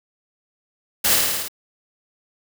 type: noise with echo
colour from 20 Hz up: white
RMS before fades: -18 dBFS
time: 1.04-1.16 s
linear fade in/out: 10 ms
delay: 54 ms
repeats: 6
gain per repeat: -2 dB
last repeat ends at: 1.484 s
effects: none